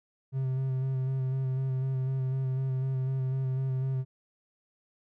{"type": "tone with vibrato", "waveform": "triangle", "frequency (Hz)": 131.7, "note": "C3", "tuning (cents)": 12, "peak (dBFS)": -25, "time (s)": [0.32, 4.05], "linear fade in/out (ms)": 50, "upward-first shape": "square", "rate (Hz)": 4, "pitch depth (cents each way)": 19, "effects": []}